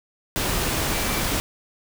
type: tone in noise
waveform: sine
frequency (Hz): 2328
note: D7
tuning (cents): -16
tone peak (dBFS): -34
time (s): 0.92-1.2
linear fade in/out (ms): 0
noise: pink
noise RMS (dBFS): -24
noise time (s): 0.36-1.4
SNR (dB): -13
effects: none